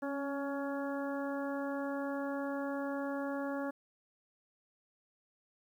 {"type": "harmonic tone with a mistuned harmonic", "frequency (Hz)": 280.2, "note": "C#4", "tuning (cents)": 19, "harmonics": [1, 2, 3, 4, 5, 6], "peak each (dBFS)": [-37, -39, -45, -47, -47, -48], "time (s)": [0.02, 3.71], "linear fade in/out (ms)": 10, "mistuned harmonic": 1, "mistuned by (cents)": -21, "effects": ["11-bit"]}